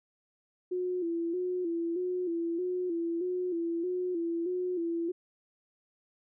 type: tone with vibrato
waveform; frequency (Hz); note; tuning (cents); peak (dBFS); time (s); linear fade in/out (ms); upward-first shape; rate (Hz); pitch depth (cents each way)
sine; 349.2; F4; 0; -29; 0.71-5.12; 10; square; 1.6; 66
effects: none